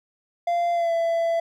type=tone with pitch glide; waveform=triangle; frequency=691 to 669 Hz; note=F5 to E5; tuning=-19 to +25 cents; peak=-18 dBFS; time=0.47-1.4 s; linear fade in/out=5 ms; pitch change=-56 cents; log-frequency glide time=0.73-0.92 s; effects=none